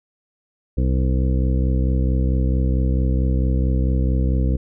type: harmonic tone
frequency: 64.5 Hz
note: C2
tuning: 24 cents flat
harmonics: 1 / 2 / 3 / 4 / 5 / 7 / 8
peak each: -17 / -23 / -27 / -29 / -31 / -34 / -35 dBFS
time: 0.77-4.57 s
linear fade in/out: 10 ms
effects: none